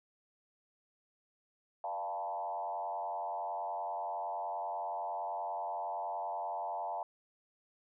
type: tone with frequency modulation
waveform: sine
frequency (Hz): 784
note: G5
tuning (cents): 0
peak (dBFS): -35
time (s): 1.84-7.03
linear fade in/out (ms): 2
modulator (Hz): 90.6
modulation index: 1.8
effects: none